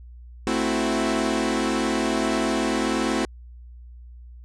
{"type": "chord", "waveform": "sawtooth", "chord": "F# half-diminished seventh", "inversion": "first", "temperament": "equal", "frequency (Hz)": [220, 261.6, 329.6, 370], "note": ["A3", "C4", "E4", "F#4"], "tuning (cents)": [0, 0, 0, 0], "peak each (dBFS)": [-23, -22, -23, -25], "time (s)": [0.47, 3.25], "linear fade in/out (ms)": 0, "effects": ["added 60 Hz sine -40 dBFS peak until 4.44 s", "resampled to 22050 Hz"]}